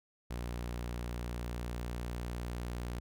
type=tone; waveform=sawtooth; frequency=59.8 Hz; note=A#1; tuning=45 cents sharp; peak=-33 dBFS; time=0.3-3 s; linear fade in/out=10 ms; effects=none